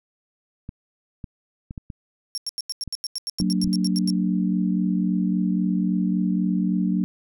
clicks, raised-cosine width 5 ms, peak -21 dBFS, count 9, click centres 0.691 / 1.242 / 1.709 / 1.778 / 1.902 / 2.877 / 3.422 / 3.644 / 3.675 s
35% pulse tone bursts, 5510 Hz, F8, 24 cents flat, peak -23 dBFS, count 16, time 2.35-4.102 s, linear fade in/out 0 ms, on 27 ms, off 88 ms
sine chord, Gb augmented, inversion none, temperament equal with one note detuned, 185 / 228.7 / 293.7 Hz, Gb3 / Bb3 / D4, 0 / -33 / 0 cents, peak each -21 / -26 / -27 dBFS, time 3.4-7.04 s, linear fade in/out 0 ms
effects none

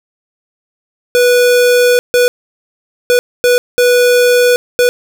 square tone bursts at uneven times, 490.6 Hz, B4, 12 cents flat, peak -7 dBFS, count 6, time 1.15-1.99 / 2.14-2.28 / 3.1-3.19 / 3.44-3.58 / 3.78-4.56 / 4.79-4.89 s, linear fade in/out 0 ms, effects none

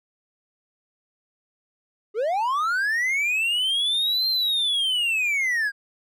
triangle linear two-way sweep, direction up then down, 392.9 to 4186 to 1591 Hz, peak -19 dBFS, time 2.14-5.72 s, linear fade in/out 50 ms, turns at 4.28 s, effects none

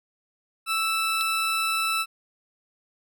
20% pulse tone, 1318.5 Hz, E6, in tune, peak -18 dBFS, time 0.66-2.06 s, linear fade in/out 50 ms
triangle tone with exponential decay, 3957 Hz, B7, 3 cents sharp, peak -18 dBFS, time 1.21-1.3 s, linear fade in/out 0 ms, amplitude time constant 19 ms
effects none

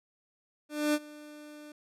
30% pulse tone with ADSR envelope, 298.7 Hz, D4, 29 cents sharp, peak -21 dBFS, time 0.69-1.72 s, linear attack 250 ms, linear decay 46 ms, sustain -22 dB, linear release 3 ms, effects resampled to 32000 Hz

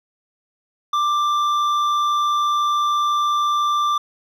sine tone with hard clipping, 1181 Hz, D6, 9 cents sharp, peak -18 dBFS, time 0.93-3.98 s, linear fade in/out 5 ms, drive 7 dB, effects none

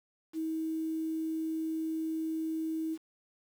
sine tone with quantisation, 320 Hz, D#4, 49 cents sharp, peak -31 dBFS, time 0.33-2.98 s, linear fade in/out 50 ms, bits 9, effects none

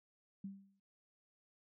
sine tone with exponential decay, 196 Hz, G3, in tune, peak -40 dBFS, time 0.44-0.8 s, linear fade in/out 5 ms, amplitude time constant 78 ms, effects none

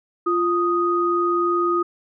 sine tone pair together, 347.6 / 1244.5 Hz, F4 / D#6, -8 / 0 cents, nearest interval octave + minor seventh, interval 2208 cents, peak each -20 dBFS, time 0.26-1.83 s, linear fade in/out 10 ms, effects none

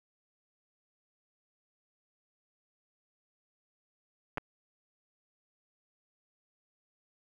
clicks, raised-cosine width 0.5 ms, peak -19 dBFS, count 2, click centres 4.374 / 4.381 s, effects 9-bit

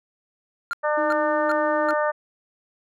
triangle tone bursts, 1396.9 Hz, F6, in tune, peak -21 dBFS, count 4, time 0.71-1.908 s, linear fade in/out 0 ms, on 22 ms, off 370 ms
harmonic tone, 300 Hz, D4, 37 cents sharp, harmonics 2 / 3 / 4 / 5 / 6, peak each -22 / -27 / -27 / -31 / -31 dBFS, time 0.83-2.12 s, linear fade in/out 20 ms
triangle tone, 311.1 Hz, D#4, in tune, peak -26 dBFS, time 0.97-1.94 s, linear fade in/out 10 ms
effects none

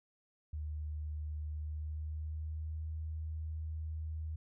sine tone with pitch glide, 76 to 78.68 Hz, D#2 to D#2, -40 to +20 cents, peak -37 dBFS, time 0.53-4.36 s, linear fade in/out 5 ms, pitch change +60 cents, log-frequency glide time 1.5-2.87 s, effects none

